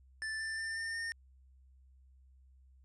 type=tone with pitch steps; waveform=square; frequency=1760 / 1776.3 / 1792.8 / 1809.5 / 1826.3 Hz; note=A6 / A6 / A6 / A6 / A#6; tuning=0 / +16 / +32 / +48 / -36 cents; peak=-37 dBFS; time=0.22-1.12 s; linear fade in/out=0 ms; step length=180 ms; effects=added 65 Hz sine -59 dBFS peak until 2.84 s + resampled to 22050 Hz